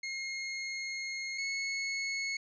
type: tone pair in turn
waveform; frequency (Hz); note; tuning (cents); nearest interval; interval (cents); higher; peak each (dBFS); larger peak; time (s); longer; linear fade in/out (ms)
sawtooth; 2147 / 2190; C7 / C#7; +44 / -22; unison; 34; second; -32 / -29; second; 0.03-1.38 / 1.38-2.37; first; 5
effects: resampled to 16000 Hz